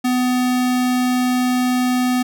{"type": "tone", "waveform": "square", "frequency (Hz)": 250.6, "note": "B3", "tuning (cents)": 25, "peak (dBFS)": -16, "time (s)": [0.04, 2.23], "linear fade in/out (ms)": 10, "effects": []}